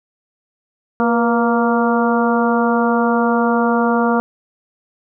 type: harmonic tone with a mistuned harmonic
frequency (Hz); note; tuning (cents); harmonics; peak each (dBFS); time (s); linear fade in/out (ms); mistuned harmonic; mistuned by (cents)
233.1; A#3; 0; 1 / 2 / 3 / 4 / 5 / 6; -16 / -19 / -21 / -22 / -23 / -24; 1-4.2; 0; 2; +46
effects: none